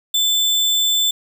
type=tone with sample-and-hold; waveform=sine; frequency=3520 Hz; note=A7; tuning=in tune; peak=-14 dBFS; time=0.14-1.11 s; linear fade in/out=5 ms; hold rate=11025 Hz; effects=none